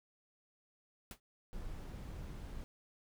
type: noise with exponential decay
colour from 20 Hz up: pink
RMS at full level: -44 dBFS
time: 1.11-1.2 s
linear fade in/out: 1 ms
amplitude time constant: 18 ms
type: noise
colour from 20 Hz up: brown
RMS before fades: -45 dBFS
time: 1.53-2.64 s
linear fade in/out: 0 ms
effects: none